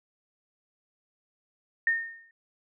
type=tone with exponential decay; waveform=sine; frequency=1831 Hz; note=A#6; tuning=32 cents flat; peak=-19 dBFS; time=1.87-2.31 s; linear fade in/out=2 ms; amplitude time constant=95 ms; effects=none